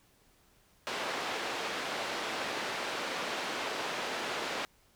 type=band-pass noise; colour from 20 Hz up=pink; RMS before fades=-36 dBFS; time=0.87-4.65 s; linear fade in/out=0 ms; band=420 to 4100 Hz; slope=12 dB/octave; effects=pink hiss -66 dBFS RMS until 4.95 s